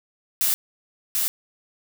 blue noise with echo, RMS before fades -21 dBFS, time 0.41-0.54 s, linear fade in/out 0 ms, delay 740 ms, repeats 1, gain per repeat -2 dB, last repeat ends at 1.28 s, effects none

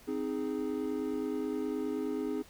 triangle chord, Ab major, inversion first, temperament equal, 261.6 / 311.1 / 415.3 Hz, C4 / Eb4 / Ab4, 0 / 0 / 0 cents, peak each -34 dBFS, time 0.07-2.43 s, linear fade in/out 20 ms, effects pink hiss -57 dBFS RMS until 2.49 s

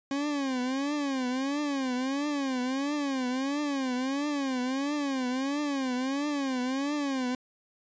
40% pulse tone with vibrato, 271.6 Hz, C#4, 35 cents flat, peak -27 dBFS, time 0.11-7.35 s, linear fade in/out 2 ms, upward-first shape triangle, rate 1.5 Hz, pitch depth 170 cents each way, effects resampled to 16000 Hz

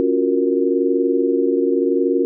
sine chord, Gb major seventh, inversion second, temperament equal, 277.2 / 349.2 / 370 / 466.2 Hz, Db4 / F4 / Gb4 / Bb4, 0 / 0 / 0 / 0 cents, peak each -20 dBFS, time 0-2.25 s, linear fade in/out 0 ms, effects none

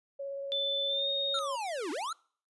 sine tone with vibrato, 554.4 Hz, C#5, in tune, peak -35 dBFS, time 0.19-1.56 s, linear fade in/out 10 ms, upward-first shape sine, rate 17 Hz, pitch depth 10 cents each way
sine tone with pitch glide, 3520 to 3712 Hz, A7 to A#7, 0 to -8 cents, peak -29 dBFS, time 0.52-1.39 s, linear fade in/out 0 ms, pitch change +92 cents, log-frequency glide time 0.87-1.09 s
square linear two-way sweep, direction down then up, 1400 to 274.2 to 1400 Hz, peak -34 dBFS, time 1.34-2.13 s, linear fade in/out 5 ms, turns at 1.91 s
effects noise-tail reverb RT60 0.5 s tail -26 dB re dry + resampled to 24000 Hz

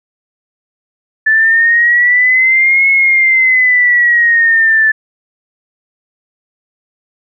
sine exponential two-way sweep, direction up then down, 1747 to 2185 to 1747 Hz, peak -6 dBFS, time 1.26-4.92 s, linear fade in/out 10 ms, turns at 2.89 s, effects none

